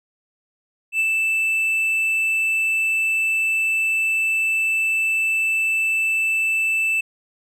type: tone with ADSR envelope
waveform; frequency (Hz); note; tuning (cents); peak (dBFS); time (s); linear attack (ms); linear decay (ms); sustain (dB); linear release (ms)
triangle; 2644; E7; +5; -14; 0.92-7.01; 76; 32; -2; 8
effects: none